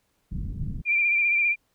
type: low-pass noise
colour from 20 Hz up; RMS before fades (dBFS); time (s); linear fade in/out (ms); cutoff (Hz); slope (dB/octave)
pink; -31; 0.31-0.82; 10; 200; 24
type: tone with vibrato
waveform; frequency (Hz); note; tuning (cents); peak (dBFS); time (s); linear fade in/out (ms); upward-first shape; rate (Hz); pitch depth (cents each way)
sine; 2376; D7; +20; -19; 0.85-1.56; 50; sine; 15; 36
effects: pink hiss -71 dBFS RMS until 1.74 s